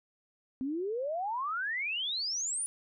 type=exponential sweep; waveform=sine; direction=up; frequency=253 to 9880 Hz; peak=-31 dBFS; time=0.61-2.66 s; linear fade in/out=0 ms; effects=none